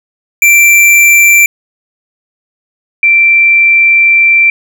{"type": "tone pair in turn", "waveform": ["square", "sine"], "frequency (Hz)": [2349, 2349], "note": ["D7", "D7"], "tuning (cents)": [0, 0], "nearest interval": "unison", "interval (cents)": 0, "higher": "neither", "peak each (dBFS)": -3, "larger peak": "neither", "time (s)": [[0.42, 1.46], [3.03, 4.5]], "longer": "second", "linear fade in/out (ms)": 2, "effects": []}